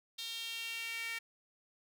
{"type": "tone with high-pass filter sweep", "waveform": "sawtooth", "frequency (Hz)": 458.5, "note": "A#4", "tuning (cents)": -29, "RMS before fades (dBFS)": -41, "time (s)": [0.18, 1.19], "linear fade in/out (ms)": 10, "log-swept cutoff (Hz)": [3600, 2100], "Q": 4, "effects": []}